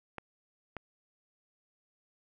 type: clicks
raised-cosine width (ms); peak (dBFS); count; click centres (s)
0.5; -24; 2; 0.183 / 0.767
effects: none